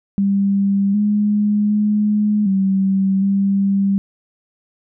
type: tone with pitch steps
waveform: sine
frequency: 198.1 / 208 / 209.7 / 193 / 197.1 Hz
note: G3 / G#3 / G#3 / G3 / G3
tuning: +18 / +3 / +17 / -27 / +10 cents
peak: -13 dBFS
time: 0.18-3.98 s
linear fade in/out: 0 ms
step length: 760 ms
effects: none